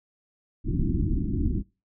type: low-pass noise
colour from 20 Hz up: pink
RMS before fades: -25 dBFS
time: 0.64-1.63 s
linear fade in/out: 50 ms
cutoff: 350 Hz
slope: 96 dB/octave
effects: noise-tail reverb RT60 0.3 s tail -24 dB re dry